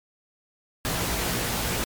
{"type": "noise with comb filter", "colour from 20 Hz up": "pink", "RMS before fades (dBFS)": -27, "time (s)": [0.85, 1.84], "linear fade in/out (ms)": 0, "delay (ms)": 17, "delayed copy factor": 0.65, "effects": ["MP3 96 kbps"]}